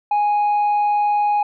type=tone; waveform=sine; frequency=829 Hz; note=G#5; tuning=3 cents flat; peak=-12 dBFS; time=0.11-1.43 s; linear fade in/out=5 ms; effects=tanh soft clip ceiling -14 dBFS